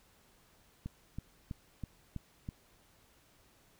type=click train; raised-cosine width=5 ms; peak=-27 dBFS; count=6; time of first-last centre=0.86-2.489 s; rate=3.07 Hz; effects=pink hiss -66 dBFS RMS until 3.79 s